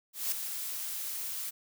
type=noise with ADSR envelope; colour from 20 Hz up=blue; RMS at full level=-30 dBFS; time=0.13-1.51 s; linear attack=190 ms; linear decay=4 ms; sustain=-7 dB; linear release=21 ms; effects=none